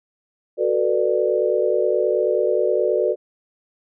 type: chord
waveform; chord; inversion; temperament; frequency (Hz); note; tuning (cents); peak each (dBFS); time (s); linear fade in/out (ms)
sine; B minor seventh; second; just; 370.4 / 444.5 / 493.9 / 592.7; F#4 / A4 / B4 / D5; +2 / +18 / 0 / +16; -22; 0.57-3.16; 50
effects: none